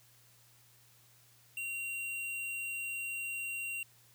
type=tone; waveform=square; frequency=2754 Hz; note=F7; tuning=25 cents flat; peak=-37 dBFS; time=1.57-3.83 s; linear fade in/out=2 ms; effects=added 119 Hz sine -67 dBFS peak until 4.14 s + white hiss -64 dBFS RMS until 4.14 s